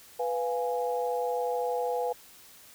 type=chord; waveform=sine; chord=F diminished; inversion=second; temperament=equal; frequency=493.9 / 698.5 / 830.6 Hz; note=Cb5 / F5 / Ab5; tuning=0 / 0 / 0 cents; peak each=-29 / -34 / -33 dBFS; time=0.19-2.13 s; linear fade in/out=10 ms; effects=white hiss -53 dBFS RMS until 2.74 s